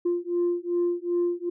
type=beating tone pair; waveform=sine; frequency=347.8 / 350.4 Hz; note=F4 / F4; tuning=-7 / +6 cents; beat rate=2.6 Hz; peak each=-25 dBFS; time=0.05-1.5 s; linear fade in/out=10 ms; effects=tanh soft clip ceiling -18 dBFS